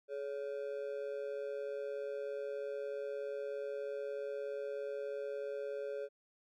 triangle ring-modulated tone, 492.8 Hz, B4, 4 cents flat, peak -33 dBFS, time 0.08-6.09 s, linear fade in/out 50 ms, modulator 68.4 Hz, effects none

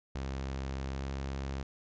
sawtooth tone with pitch glide, 67 to 67.78 Hz, C2 to C#2, +42 to -38 cents, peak -31 dBFS, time 0.15-1.63 s, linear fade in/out 5 ms, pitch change +20 cents, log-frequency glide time 0.9-1.04 s, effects resampled to 16000 Hz

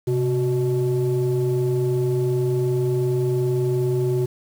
sine tone pair together, 130.81 / 369.7 Hz, C3 / F#4, 0 / -1 cents, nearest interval octave + tritone, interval 1799 cents, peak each -19 dBFS, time 0.07-4.26 s, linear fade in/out 10 ms, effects tanh soft clip ceiling -15 dBFS + 7-bit

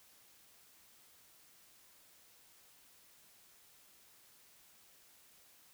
silence, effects white hiss -64 dBFS RMS until 5.73 s

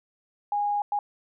sine tone bursts at uneven times, 822 Hz, G#5, 18 cents flat, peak -23 dBFS, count 2, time 0.52-0.82 / 0.92-0.99 s, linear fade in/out 2 ms, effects none

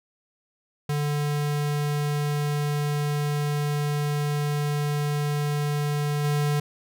square tone with level steps, 146.83 Hz, D3, in tune, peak -24 / -22 dBFS, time 0.89-6.6 s, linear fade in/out 5 ms, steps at 6.24 s, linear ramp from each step 5 ms, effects none

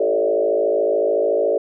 sine tone with frequency modulation, 504 Hz, B4, 35 cents sharp, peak -15 dBFS, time 0-1.58 s, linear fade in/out 5 ms, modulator 53.8 Hz, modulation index 2.3, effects none

